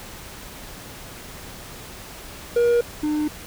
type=tone pair in turn; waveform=triangle; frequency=475.8 / 302 Hz; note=A#4 / D4; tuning=+35 / +48 cents; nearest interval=minor sixth; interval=787 cents; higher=first; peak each=-13 / -18 dBFS; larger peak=first; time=2.56-2.81 / 3.03-3.28 s; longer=neither; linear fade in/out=5 ms; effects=pink hiss -39 dBFS RMS until 3.46 s